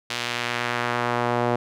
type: tone with band-pass filter sweep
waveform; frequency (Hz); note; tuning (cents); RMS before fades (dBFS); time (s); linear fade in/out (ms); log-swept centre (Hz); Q
sawtooth; 120.6; B2; -41; -25; 0.1-1.56; 5; 3600 to 650; 1
effects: none